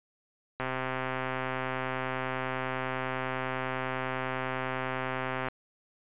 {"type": "click train", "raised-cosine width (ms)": 0.5, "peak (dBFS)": -17, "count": 636, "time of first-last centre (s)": [0.6, 5.485], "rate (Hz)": 130, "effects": ["resampled to 8000 Hz"]}